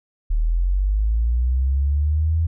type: linear sweep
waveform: sine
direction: up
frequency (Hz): 37.27 to 83.2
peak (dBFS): -16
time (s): 0.3-2.47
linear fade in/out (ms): 10
effects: none